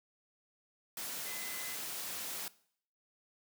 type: tone in noise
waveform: sine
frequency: 2031 Hz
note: B6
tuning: 48 cents sharp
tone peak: -47 dBFS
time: 1.26-1.75 s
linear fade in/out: 2 ms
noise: white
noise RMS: -41 dBFS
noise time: 0.97-2.48 s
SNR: -9 dB
effects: noise-tail reverb RT60 0.6 s tail -20 dB re dry + high-pass 150 Hz 12 dB/octave